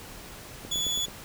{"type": "click train", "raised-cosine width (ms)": 2, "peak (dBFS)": -26, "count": 5, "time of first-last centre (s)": [0.65, 1.084], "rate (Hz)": 9.22}
{"type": "tone", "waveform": "30% pulse", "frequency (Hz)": 3422, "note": "A7", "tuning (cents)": -49, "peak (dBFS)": -24, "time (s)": [0.71, 1.06], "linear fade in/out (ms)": 10}
{"effects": ["pink hiss -44 dBFS RMS until 1.24 s"]}